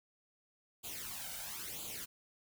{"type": "noise with flanger", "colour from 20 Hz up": "white", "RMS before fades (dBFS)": -44, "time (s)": [0.83, 2.06], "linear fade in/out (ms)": 20, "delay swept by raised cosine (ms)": [0.27, 1.37], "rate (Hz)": 1, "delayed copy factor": 0.75, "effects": []}